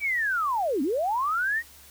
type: linear two-way sweep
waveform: sine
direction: down then up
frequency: 2348 to 246.9 to 1911 Hz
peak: -23 dBFS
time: 0-1.63 s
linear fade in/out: 50 ms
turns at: 0.82 s
effects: added 71 Hz sine -57 dBFS peak until 1.9 s + white hiss -51 dBFS RMS until 1.9 s